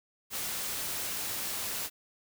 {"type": "noise", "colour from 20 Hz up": "white", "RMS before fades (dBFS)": -35, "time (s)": [0.3, 1.9], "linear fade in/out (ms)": 50, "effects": []}